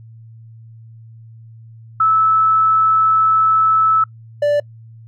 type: tone pair in turn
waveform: sine / triangle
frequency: 1307 / 584.6 Hz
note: E6 / D5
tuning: -15 / -8 cents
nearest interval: octave + major second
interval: 1393 cents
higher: first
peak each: -10 dBFS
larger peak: neither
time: 2-4.04 / 4.42-4.6 s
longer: first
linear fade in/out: 5 ms
effects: noise-tail reverb RT60 0.1 s tail -26 dB re dry + added 113 Hz sine -37 dBFS peak until 5.07 s